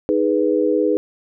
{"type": "chord", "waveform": "sine", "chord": "G# minor", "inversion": "second", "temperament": "equal", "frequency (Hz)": [311.1, 415.3, 493.9], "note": ["D#4", "G#4", "B4"], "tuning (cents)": [0, 0, 0], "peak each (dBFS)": -19, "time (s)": [0.09, 0.97], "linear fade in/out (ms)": 0, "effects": []}